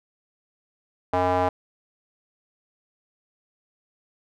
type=tone with band-pass filter; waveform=square; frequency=90.8 Hz; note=F#2; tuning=32 cents flat; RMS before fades=-22 dBFS; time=1.13-1.49 s; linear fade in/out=5 ms; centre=780 Hz; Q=2.5; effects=none